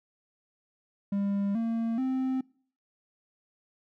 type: tone with pitch steps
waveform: triangle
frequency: 200 / 228.4 / 260.9 Hz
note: G3 / A#3 / C4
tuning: +35 / -35 / -5 cents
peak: -24 dBFS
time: 1.12-2.41 s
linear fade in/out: 5 ms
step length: 430 ms
effects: noise-tail reverb RT60 0.5 s tail -24 dB re dry